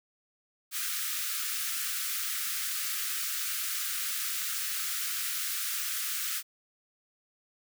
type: high-pass noise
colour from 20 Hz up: white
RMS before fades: -33 dBFS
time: 0.71-6.43 s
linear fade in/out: 50 ms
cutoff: 1200 Hz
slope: 96 dB/octave
effects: none